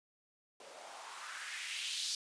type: noise with band-pass filter sweep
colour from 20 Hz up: blue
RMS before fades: -43 dBFS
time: 0.6-2.15 s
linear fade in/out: 2 ms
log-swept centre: 470 to 4600 Hz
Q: 2.6
effects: resampled to 22050 Hz